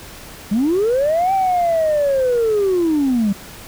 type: linear two-way sweep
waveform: sine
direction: up then down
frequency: 191.3 to 783 to 191.3 Hz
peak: -12 dBFS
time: 0.51-3.33 s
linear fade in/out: 10 ms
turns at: 1.33 s
effects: tanh soft clip ceiling -11 dBFS + pink hiss -37 dBFS RMS until 3.67 s